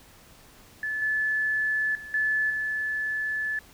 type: tone with level steps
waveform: sine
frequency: 1732 Hz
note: A6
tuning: 28 cents flat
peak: -27 / -23 / -38 / -22 / -26 dBFS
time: 0.83-3.59 s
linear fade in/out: 2 ms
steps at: 1.02 / 1.95 / 2.14 / 2.5 s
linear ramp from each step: 2 ms
effects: pink hiss -53 dBFS RMS until 3.73 s